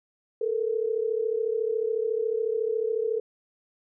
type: tone pair together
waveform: sine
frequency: 437.1 / 471.1 Hz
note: A4 / A#4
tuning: -11 / +18 cents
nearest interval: minor second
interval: 129 cents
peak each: -26 / -28 dBFS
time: 0.41-3.2 s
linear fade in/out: 5 ms
effects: none